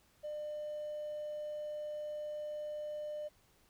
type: tone with hard clipping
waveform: triangle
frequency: 600 Hz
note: D5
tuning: 37 cents sharp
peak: -39 dBFS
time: 0.23-3.29 s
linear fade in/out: 20 ms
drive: 4 dB
effects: pink hiss -69 dBFS RMS until 3.69 s